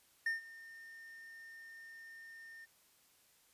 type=tone with ADSR envelope; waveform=triangle; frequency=1817 Hz; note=A#6; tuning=45 cents flat; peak=-29 dBFS; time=0.26-2.66 s; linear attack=5 ms; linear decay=140 ms; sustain=-20 dB; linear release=22 ms; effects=white hiss -69 dBFS RMS until 3.53 s + resampled to 32000 Hz